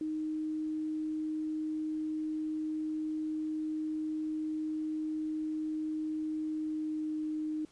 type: tone with pitch glide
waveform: sine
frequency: 310.7 to 308.7 Hz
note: D#4 to D#4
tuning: -2 to -14 cents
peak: -32 dBFS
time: 0.01-7.65 s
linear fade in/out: 2 ms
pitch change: -12 cents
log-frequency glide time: 6.45-7.18 s
effects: pink hiss -64 dBFS RMS until 7.71 s + resampled to 22050 Hz